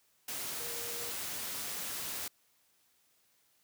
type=tone in noise; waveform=sine; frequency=472 Hz; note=A#4; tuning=22 cents sharp; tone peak=-47 dBFS; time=0.6-1.11 s; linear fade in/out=5 ms; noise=white; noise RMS=-39 dBFS; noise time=0.28-2.28 s; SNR=-11 dB; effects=white hiss -71 dBFS RMS until 3.63 s + high-pass 60 Hz 12 dB/octave